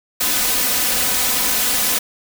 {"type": "noise with comb filter", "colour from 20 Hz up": "white", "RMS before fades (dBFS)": -18, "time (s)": [0.2, 1.99], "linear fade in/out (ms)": 10, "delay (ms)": 4, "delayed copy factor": 0.9, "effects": []}